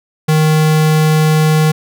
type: tone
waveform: square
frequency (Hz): 155.56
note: D#3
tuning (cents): 0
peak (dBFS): -9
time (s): 0.28-1.72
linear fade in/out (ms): 10
effects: none